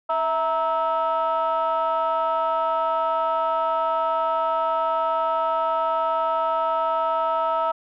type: tone cluster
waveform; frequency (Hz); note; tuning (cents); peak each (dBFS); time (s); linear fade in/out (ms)
sine; 654 / 933 / 1302; E5 / A#5 / E6; -14 / +1 / -22; -23; 0.09-7.72; 10
effects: tanh soft clip ceiling -15 dBFS